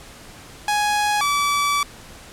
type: tone pair in turn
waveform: sawtooth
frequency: 833 / 1151.8 Hz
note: G#5 / D6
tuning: +5 / -34 cents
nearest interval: tritone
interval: 561 cents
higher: second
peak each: -14 dBFS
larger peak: neither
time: 0.68-1.21 / 1.21-1.83 s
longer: second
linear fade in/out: 2 ms
effects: pink hiss -42 dBFS RMS until 2.32 s + low-pass 11000 Hz 12 dB/octave